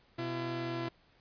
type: tone pair together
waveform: sawtooth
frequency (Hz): 126.36 / 337.7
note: B2 / E4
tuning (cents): +40 / +42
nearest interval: octave + perfect fourth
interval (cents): 1702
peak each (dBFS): -35 / -32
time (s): 0.18-0.89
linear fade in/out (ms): 10
effects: pink hiss -66 dBFS RMS until 1.2 s + resampled to 11025 Hz